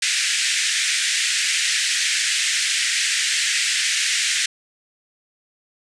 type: band-pass noise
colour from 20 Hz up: pink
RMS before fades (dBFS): -21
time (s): 0.02-4.46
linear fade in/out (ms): 5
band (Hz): 1700 to 9000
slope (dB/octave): 48
effects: none